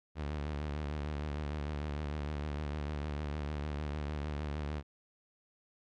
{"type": "tone with vibrato", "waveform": "sawtooth", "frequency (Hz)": 74.1, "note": "D2", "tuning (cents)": 16, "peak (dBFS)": -31, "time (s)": [0.15, 4.83], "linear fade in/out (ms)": 50, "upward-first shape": "sine", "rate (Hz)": 6.6, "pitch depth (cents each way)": 66, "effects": ["low-pass 4000 Hz 12 dB/octave", "MP3 96 kbps"]}